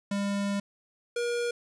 square tone pair in turn, 200.6 / 477.1 Hz, G3 / A#4, +40 / +40 cents, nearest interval octave + minor third, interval 1500 cents, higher second, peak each -28 dBFS, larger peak neither, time 0.11-0.6 / 1.16-1.51 s, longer first, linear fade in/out 5 ms, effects resampled to 22050 Hz + 9-bit

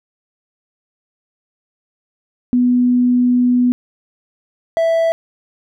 sine / triangle tone pair in turn, 246.9 / 659.1 Hz, B3 / E5, 0 / 0 cents, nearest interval octave + perfect fourth, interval 1700 cents, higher second, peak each -10 dBFS, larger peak neither, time 2.53-3.72 / 4.77-5.12 s, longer first, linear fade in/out 0 ms, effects none

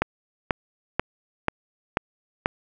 click train, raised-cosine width 0.5 ms, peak -5 dBFS, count 6, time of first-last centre 0.02-2.459 s, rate 2.05 Hz, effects none

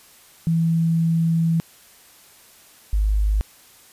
sine tone pair in turn, 164.81 / 51.79 Hz, E3 / G#1, 0 / -4 cents, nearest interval octave + minor sixth, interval 2004 cents, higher first, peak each -16 dBFS, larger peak neither, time 0.47-1.6 / 2.93-3.41 s, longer first, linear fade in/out 0 ms, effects white hiss -50 dBFS RMS until 3.92 s + resampled to 32000 Hz

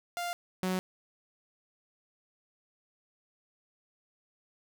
sawtooth tone pair in turn, 698.5 / 185.33 Hz, F5 / F#3, 0 / +3 cents, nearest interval octave + major seventh, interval 2297 cents, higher first, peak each -29 / -25 dBFS, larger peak second, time 0.17-0.33 / 0.63-0.79 s, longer neither, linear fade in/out 0 ms, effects none

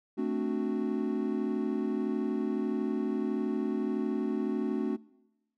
triangle chord, D dominant seventh, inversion second, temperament equal, 220 / 261.6 / 293.7 / 370 Hz, A3 / C4 / D4 / F#4, 0 / 0 / 0 / 0 cents, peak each -32 dBFS, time 0.17-4.97 s, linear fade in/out 20 ms, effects noise-tail reverb RT60 1.0 s tail -23 dB re dry

